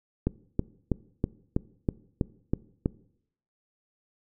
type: click train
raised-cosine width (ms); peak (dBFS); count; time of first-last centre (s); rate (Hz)
3; -11; 9; 0.27-2.859; 3.09
effects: noise-tail reverb RT60 0.7 s tail -21 dB re dry